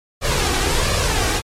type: noise with flanger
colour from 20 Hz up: pink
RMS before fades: -18 dBFS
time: 0.21-1.42 s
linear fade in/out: 50 ms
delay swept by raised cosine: 1.7 to 2.62 ms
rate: 1.4 Hz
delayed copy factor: +0.55
effects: low-pass 9000 Hz 12 dB/octave + MP3 64 kbps